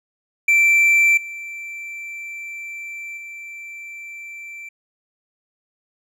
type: tone with level steps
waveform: triangle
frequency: 2341 Hz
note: D7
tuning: 6 cents flat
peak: -10 / -28 / -31 dBFS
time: 0.48-4.69 s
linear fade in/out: 5 ms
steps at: 1.17 / 3.17 s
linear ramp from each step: 5 ms
effects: none